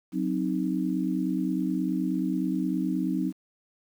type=chord; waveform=sine; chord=C diminished; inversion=second; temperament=equal; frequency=185 / 261.6 / 311.1 Hz; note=Gb3 / C4 / Eb4; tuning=0 / 0 / 0 cents; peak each=-29 dBFS; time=0.12-3.33 s; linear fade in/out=50 ms; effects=9-bit